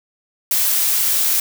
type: noise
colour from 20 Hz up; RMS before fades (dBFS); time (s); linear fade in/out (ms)
blue; -17; 0.51-1.4; 2
effects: none